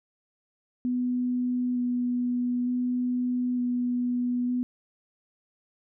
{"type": "tone with vibrato", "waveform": "sine", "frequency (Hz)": 246.9, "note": "B3", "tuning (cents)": 0, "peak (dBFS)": -24, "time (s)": [0.85, 4.63], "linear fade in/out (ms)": 0, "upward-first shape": "square", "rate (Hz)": 0.55, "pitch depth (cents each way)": 9, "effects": []}